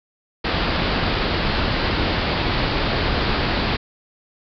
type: low-pass noise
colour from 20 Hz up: pink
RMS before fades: -21 dBFS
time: 0.44-3.77 s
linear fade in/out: 10 ms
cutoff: 4900 Hz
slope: 96 dB/octave
effects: none